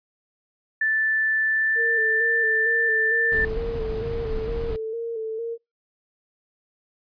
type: tone with pitch glide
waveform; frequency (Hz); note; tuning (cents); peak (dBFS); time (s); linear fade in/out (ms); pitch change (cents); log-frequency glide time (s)
sine; 1760 to 1774.3; A6 to A6; 0 to +14; -19; 0.81-3.45; 5; +14; 1.46-1.95
type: tone with vibrato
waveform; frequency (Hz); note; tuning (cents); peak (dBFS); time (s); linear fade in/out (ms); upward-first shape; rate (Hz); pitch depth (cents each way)
sine; 452.1; A4; +47; -26; 1.75-5.58; 50; square; 2.2; 39
type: noise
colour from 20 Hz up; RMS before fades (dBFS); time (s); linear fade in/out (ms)
brown; -30; 3.32-4.76; 0
effects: noise-tail reverb RT60 0.2 s tail -25 dB re dry + resampled to 11025 Hz